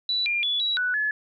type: tone with pitch steps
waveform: sine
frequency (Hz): 3954 / 2398 / 3427 / 3894 / 1483 / 1712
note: B7 / D7 / A7 / B7 / F#6 / A6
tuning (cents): +1 / +36 / -46 / -25 / +4 / -48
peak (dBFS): -22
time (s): 0.09-1.11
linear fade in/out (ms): 2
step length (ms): 170
effects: none